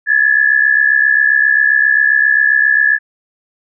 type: tone pair together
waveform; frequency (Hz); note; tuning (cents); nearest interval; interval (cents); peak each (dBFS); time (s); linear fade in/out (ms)
sine; 1679.5 / 1747; G#6 / A6; +19 / -13; minor second; 68; -11; 0.06-2.99; 50
effects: none